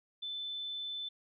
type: tone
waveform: sine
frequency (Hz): 3520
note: A7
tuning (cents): 0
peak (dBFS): -37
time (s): 0.22-1.09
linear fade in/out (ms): 10
effects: none